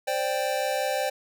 square chord, C suspended second, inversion none, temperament just, 523.3 / 588.7 / 784.9 Hz, C5 / D5 / G5, 0 / +4 / +2 cents, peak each -30 dBFS, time 0.07-1.1 s, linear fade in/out 10 ms, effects none

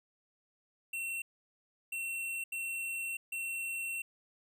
square tone bursts at uneven times, 2715 Hz, F7, 50 cents flat, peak -36 dBFS, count 4, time 0.93-1.22 / 1.92-2.44 / 2.52-3.17 / 3.32-4.02 s, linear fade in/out 5 ms, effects none

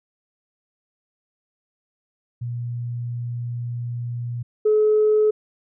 sine tone pair in turn, 120 / 427.6 Hz, B2 / A4, -49 / -49 cents, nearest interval octave + minor seventh, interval 2200 cents, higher second, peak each -25 / -13 dBFS, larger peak second, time 2.41-4.43 / 4.65-5.31 s, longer first, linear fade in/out 10 ms, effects tanh soft clip ceiling -10 dBFS

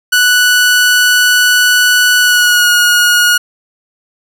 sawtooth tone with pitch glide, 1480 to 1442.9 Hz, F#6 to F#6, 0 to -44 cents, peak -3 dBFS, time 0.12-3.38 s, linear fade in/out 10 ms, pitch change -44 cents, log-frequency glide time 2.2-2.7 s, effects none

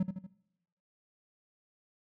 triangle tone with echo, 186.5 Hz, F#3, 14 cents sharp, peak -23 dBFS, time 0-0.03 s, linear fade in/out 5 ms, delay 79 ms, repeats 3, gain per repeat -6 dB, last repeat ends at 0.267 s, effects noise-tail reverb RT60 0.8 s tail -18 dB re dry

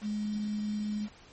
sine tone with quantisation, 210.3 Hz, G#3, 22 cents sharp, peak -30 dBFS, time 0.01-1.09 s, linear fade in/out 50 ms, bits 8, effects pink hiss -55 dBFS RMS until 1.32 s + MP3 32 kbps

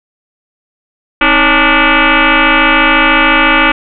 sine tone with frequency modulation, 555 Hz, C#5, 2 cents sharp, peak -5 dBFS, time 1.21-3.72 s, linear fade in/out 5 ms, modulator 291 Hz, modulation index 7.8, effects none

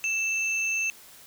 sine tone pair together, 2651 / 6329 Hz, E7 / G8, +9 / +16 cents, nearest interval octave + minor third, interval 1507 cents, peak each -25 / -33 dBFS, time 0.04-0.9 s, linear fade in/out 0 ms, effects white hiss -50 dBFS RMS until 1.26 s

